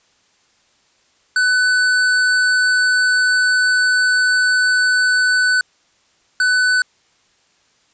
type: tone bursts at uneven times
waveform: square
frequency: 1499 Hz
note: F#6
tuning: 22 cents sharp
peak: -13 dBFS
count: 2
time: 1.36-5.61 / 6.4-6.82 s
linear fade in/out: 2 ms
effects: white hiss -58 dBFS RMS until 7.93 s + resampled to 16000 Hz